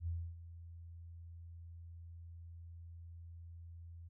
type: tone with ADSR envelope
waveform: sine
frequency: 84.3 Hz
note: E2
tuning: 39 cents sharp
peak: -35 dBFS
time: 0-4.09 s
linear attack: 71 ms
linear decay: 280 ms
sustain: -14 dB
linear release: 17 ms
effects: none